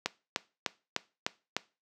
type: click train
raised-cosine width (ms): 0.2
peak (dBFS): -11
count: 6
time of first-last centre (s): 0.06-1.566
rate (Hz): 3.32
effects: noise-tail reverb RT60 0.3 s tail -19 dB re dry + high-pass 200 Hz 12 dB/octave